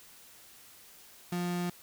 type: tone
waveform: 35% pulse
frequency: 176.3 Hz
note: F3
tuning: 17 cents sharp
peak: -29 dBFS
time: 1.32-1.7 s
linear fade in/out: 5 ms
effects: white hiss -55 dBFS RMS until 1.82 s

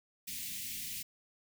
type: band-stop noise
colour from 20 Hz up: white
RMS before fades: -41 dBFS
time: 0.27-1.03 s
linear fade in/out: 10 ms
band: 280 to 2000 Hz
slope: 48 dB/octave
effects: none

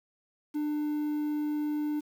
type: tone with quantisation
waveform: triangle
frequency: 298.6 Hz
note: D4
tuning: 29 cents sharp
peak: -26 dBFS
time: 0.54-2.01 s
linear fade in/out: 20 ms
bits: 9
effects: none

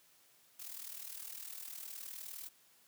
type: noise with amplitude modulation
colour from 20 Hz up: blue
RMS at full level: -44 dBFS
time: 0.59-2.49 s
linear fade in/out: 10 ms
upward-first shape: sine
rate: 39.6 Hz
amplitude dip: 70%
effects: white hiss -67 dBFS RMS until 2.87 s + high-pass 100 Hz 12 dB/octave

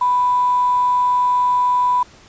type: tone with quantisation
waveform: sine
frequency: 990 Hz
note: B5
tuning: 4 cents sharp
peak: -13 dBFS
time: 0.01-2.03 s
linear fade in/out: 5 ms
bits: 6
effects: pink hiss -46 dBFS RMS until 2.28 s + resampled to 16000 Hz

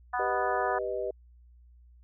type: harmonic tone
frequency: 246.9 Hz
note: B3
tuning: in tune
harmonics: 3 / 4 / 5 / 6 / 7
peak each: -31 / -33 / -35 / -37 / -38 dBFS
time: 0.13-0.79 s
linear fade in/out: 10 ms
type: chord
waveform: sine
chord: G augmented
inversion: none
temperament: equal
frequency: 392 / 493.9 / 622.3 Hz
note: G4 / B4 / D#5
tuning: 0 / 0 / 0 cents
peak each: -34 dBFS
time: 0.19-1.11 s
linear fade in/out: 5 ms
effects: added 60 Hz sine -53 dBFS peak until 2.03 s

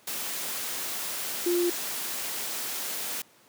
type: tone in noise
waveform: sine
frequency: 349.2 Hz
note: F4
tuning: in tune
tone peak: -22 dBFS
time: 1.46-1.7 s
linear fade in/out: 5 ms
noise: white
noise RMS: -33 dBFS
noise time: 0.07-3.22 s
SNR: +8 dB
effects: pink hiss -58 dBFS RMS until 3.48 s + high-pass 200 Hz 12 dB/octave

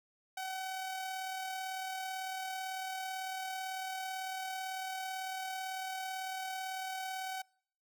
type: tone with amplitude modulation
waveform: sawtooth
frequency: 757 Hz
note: F#5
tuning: 39 cents sharp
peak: -33 dBFS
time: 0.37-7.42 s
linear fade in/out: 5 ms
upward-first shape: sine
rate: 38 Hz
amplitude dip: 30%
effects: noise-tail reverb RT60 0.6 s tail -26 dB re dry

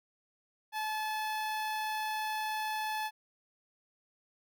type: tone with notch filter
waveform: sawtooth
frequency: 863 Hz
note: A5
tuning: 34 cents flat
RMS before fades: -35 dBFS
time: 0.72-3.11 s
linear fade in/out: 50 ms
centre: 7500 Hz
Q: 1.3
effects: none

